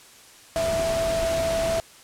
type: tone in noise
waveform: sine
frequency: 660 Hz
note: E5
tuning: 2 cents sharp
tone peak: -22 dBFS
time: 0.56-1.8 s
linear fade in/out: 0 ms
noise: pink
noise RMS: -30 dBFS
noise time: 0.56-1.8 s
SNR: +5 dB
effects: white hiss -49 dBFS RMS until 2.03 s + low-pass 10000 Hz 12 dB/octave